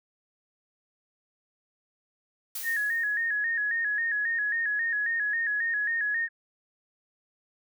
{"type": "noise with exponential decay", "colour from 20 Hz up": "blue", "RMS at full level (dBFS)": -33, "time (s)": [2.55, 3.38], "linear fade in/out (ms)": 5, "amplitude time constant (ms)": 180}
{"type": "tone with vibrato", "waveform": "sine", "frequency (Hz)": 1760, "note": "A6", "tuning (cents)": 0, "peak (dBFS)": -25, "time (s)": [2.63, 6.29], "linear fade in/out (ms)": 50, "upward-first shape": "square", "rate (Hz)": 3.7, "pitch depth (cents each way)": 78}
{"effects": []}